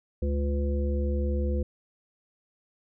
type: harmonic tone with a mistuned harmonic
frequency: 71.8 Hz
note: D2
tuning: 39 cents flat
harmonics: 1 / 3 / 5 / 7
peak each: -25 / -34 / -36 / -35 dBFS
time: 0.22-1.63 s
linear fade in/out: 5 ms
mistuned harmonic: 5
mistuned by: -38 cents
effects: none